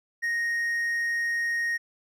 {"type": "tone", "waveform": "triangle", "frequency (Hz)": 1866, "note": "A#6", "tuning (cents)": 1, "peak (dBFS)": -23, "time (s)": [0.22, 1.78], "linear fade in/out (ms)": 20, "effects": []}